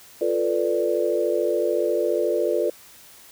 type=chord; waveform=sine; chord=B half-diminished seventh; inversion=second; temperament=equal; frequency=349.2 / 440 / 493.9 / 587.3 Hz; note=F4 / A4 / B4 / D5; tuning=0 / 0 / 0 / 0 cents; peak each=-25 dBFS; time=0.21-2.7 s; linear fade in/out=5 ms; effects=white hiss -48 dBFS RMS until 3.31 s